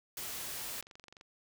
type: noise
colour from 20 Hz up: white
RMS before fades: -41 dBFS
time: 0.17-0.81 s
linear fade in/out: 2 ms
type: click train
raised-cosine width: 0.2 ms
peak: -35 dBFS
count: 16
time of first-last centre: 0.57-1.211 s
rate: 23.4 Hz
effects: none